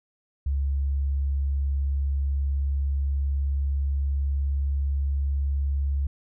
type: tone with pitch glide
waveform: sine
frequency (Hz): 69.3 to 69.7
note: C#2 to C#2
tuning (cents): 0 to +10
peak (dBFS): -22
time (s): 0.46-6.07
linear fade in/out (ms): 5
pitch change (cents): +10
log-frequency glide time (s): 1.82-5.72
effects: none